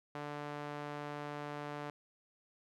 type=tone with band-pass filter; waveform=sawtooth; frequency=146.83 Hz; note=D3; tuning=in tune; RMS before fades=-43 dBFS; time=0.15-1.9 s; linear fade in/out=2 ms; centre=940 Hz; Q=0.69; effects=none